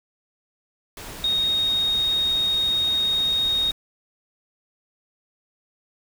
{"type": "tone in noise", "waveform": "sine", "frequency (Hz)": 3729, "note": "A#7", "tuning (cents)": 0, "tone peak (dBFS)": -19, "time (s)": [1.24, 3.71], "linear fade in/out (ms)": 2, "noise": "pink", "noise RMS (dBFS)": -37, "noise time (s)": [0.97, 3.72], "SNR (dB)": 15, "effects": []}